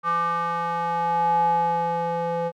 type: tone with band-pass filter sweep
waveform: square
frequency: 169.7 Hz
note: F3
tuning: 49 cents flat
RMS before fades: -23 dBFS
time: 0.03-2.52 s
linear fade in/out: 50 ms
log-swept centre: 1200 to 640 Hz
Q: 7.1
effects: MP3 96 kbps